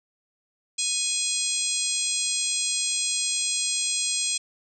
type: harmonic tone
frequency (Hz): 830.6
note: G#5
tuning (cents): 0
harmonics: 3 / 4 / 5 / 6 / 7 / 8 / 9 / 10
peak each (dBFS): -34 / -32 / -32 / -34 / -35 / -33 / -31 / -29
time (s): 0.78-4.38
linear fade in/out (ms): 10
effects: none